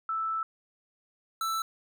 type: tone pair in turn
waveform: sine / square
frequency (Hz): 1318.5 / 1323.6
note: E6 / E6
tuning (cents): 0 / +7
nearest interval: unison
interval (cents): 7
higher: second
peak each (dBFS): -28 / -29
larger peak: first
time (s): 0.09-0.43 / 1.41-1.62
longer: first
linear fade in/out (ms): 2
effects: none